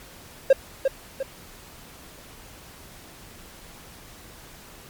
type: tone with echo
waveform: triangle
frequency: 538 Hz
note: C5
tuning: 48 cents sharp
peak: -8 dBFS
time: 0.5-0.53 s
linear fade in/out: 5 ms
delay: 350 ms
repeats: 2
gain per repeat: -7 dB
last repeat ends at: 1.23 s
effects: pink hiss -46 dBFS RMS until 4.89 s + MP3 96 kbps